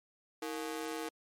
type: ring-modulated tone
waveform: sawtooth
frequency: 392 Hz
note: G4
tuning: in tune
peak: -30 dBFS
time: 0.42-1.09 s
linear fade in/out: 5 ms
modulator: 70.7 Hz
effects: MP3 64 kbps